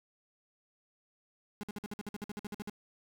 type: tone bursts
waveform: 35% pulse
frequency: 207.7 Hz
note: G#3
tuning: in tune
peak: -36 dBFS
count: 15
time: 1.61-2.697 s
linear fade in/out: 0 ms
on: 23 ms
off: 53 ms
effects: none